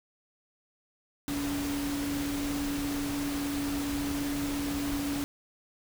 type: tone in noise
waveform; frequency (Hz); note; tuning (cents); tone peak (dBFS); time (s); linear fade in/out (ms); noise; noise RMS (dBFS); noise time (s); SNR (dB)
sine; 285; C#4; +48; -30; 1.28-5.24; 0; pink; -37; 1.28-5.24; +4
effects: none